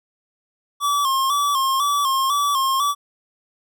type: tone with vibrato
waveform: square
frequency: 1108.7 Hz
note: C#6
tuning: in tune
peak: -18 dBFS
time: 0.8-2.95 s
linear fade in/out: 50 ms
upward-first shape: square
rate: 2 Hz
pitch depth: 63 cents each way
effects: none